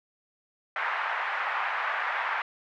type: band-pass noise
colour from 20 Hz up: white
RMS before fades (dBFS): -30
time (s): 0.76-2.42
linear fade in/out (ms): 2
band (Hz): 770 to 1900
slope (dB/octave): 24
effects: none